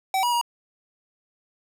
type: tone with pitch steps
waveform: square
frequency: 766 / 965 / 951 Hz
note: G5 / B5 / A#5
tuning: -40 / -40 / +34 cents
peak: -21 dBFS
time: 0.14-0.413 s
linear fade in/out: 2 ms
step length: 91 ms
effects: none